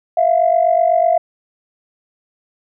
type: tone pair together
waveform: sine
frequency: 656 / 704 Hz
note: E5 / F5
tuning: -9 / +14 cents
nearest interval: minor second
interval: 123 cents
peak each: -13 dBFS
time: 0.17-1.18 s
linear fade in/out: 5 ms
effects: tanh soft clip ceiling -3 dBFS